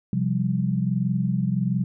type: chord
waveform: sine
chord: C suspended fourth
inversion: none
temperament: equal with one note detuned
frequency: 130.06 / 174.61 / 196 Hz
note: C3 / F3 / G3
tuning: -10 / 0 / 0 cents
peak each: -25 dBFS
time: 0.13-1.84 s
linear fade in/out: 2 ms
effects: none